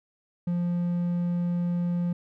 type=tone; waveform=triangle; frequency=174.61 Hz; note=F3; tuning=in tune; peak=-22 dBFS; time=0.47-2.13 s; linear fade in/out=5 ms; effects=none